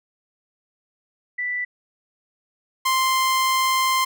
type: tone pair in turn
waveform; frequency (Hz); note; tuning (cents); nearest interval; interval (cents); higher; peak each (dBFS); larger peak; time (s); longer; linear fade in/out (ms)
sine / sawtooth; 1975.5 / 1046.5; B6 / C6; 0 / 0; major seventh; 1100; first; -23 / -14; second; 1.38-1.65 / 2.85-4.05; second; 10
effects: none